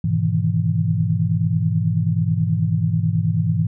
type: chord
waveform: sine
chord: E major seventh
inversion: first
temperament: equal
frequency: 103.83 / 123.47 / 155.56 / 164.81 Hz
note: G#2 / B2 / D#3 / E3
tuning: 0 / 0 / 0 / 0 cents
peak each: -21 / -24 / -24 / -20 dBFS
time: 0.04-3.67 s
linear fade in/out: 5 ms
effects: none